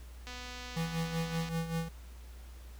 click train, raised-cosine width 0.2 ms, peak -28 dBFS, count 303, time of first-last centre 0.27-1.488 s, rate 248 Hz
square tone with tremolo, 164.81 Hz, E3, in tune, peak -31 dBFS, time 0.76-1.89 s, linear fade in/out 10 ms, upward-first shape sine, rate 5.2 Hz, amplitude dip 65%
effects added 60 Hz sine -46 dBFS peak until 2.79 s + pink hiss -59 dBFS RMS until 2.79 s

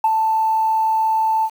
sine tone with ADSR envelope, 883 Hz, A5, 6 cents sharp, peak -10 dBFS, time 0.04-1.5 s, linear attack 4 ms, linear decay 44 ms, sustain -4 dB, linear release 59 ms, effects tanh soft clip ceiling -8 dBFS + 7-bit

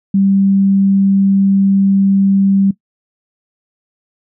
sine tone, 195.7 Hz, G3, 3 cents flat, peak -8 dBFS, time 0.14-2.71 s, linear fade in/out 5 ms, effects noise-tail reverb RT60 0.1 s tail -18 dB re dry

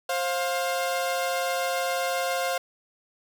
sawtooth tone pair together, 530 / 704.2 Hz, C5 / F5, +22 / +14 cents, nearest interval perfect fourth, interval 492 cents, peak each -24 dBFS, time 0.09-2.58 s, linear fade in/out 5 ms, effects none

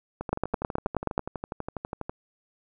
two click trains, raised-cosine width 1 ms, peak -10 / -18 dBFS, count 9 / 24, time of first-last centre 0.33-1.179 / 0.21-2.095 s, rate 9.42 / 12.2 Hz, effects none

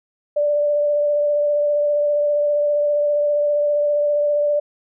sine tone with vibrato, 587 Hz, D5, 1 cent flat, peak -15 dBFS, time 0.36-4.6 s, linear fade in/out 10 ms, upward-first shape triangle, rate 15 Hz, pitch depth 17 cents each way, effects none

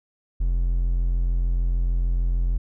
triangle tone, 43.32 Hz, F1, 13 cents flat, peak -17 dBFS, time 0.4-2.58 s, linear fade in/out 10 ms, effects none

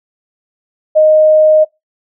sine tone, 620 Hz, D#5, 6 cents flat, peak -4 dBFS, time 0.95-1.65 s, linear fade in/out 20 ms, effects noise-tail reverb RT60 0.2 s tail -24 dB re dry

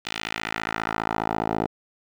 10% pulse tone with band-pass filter sweep, 54.8 Hz, A1, 6 cents flat, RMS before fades -28 dBFS, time 0.05-1.67 s, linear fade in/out 10 ms, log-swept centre 3300 to 550 Hz, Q 1.4, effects none

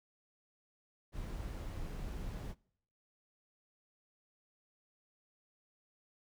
brown noise, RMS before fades -42 dBFS, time 1.12-2.55 s, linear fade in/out 50 ms, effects noise-tail reverb RT60 0.7 s tail -25 dB re dry

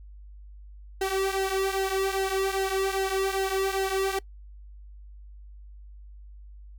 sawtooth tone with flanger, 385.8 Hz, G4, 28 cents flat, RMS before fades -27 dBFS, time 1.01-4.19 s, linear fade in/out 5 ms, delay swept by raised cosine 1.7 to 3.9 ms, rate 2.5 Hz, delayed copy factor -0.7, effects noise-tail reverb RT60 0.1 s tail -23 dB re dry + added 50 Hz sine -43 dBFS peak until 6.78 s

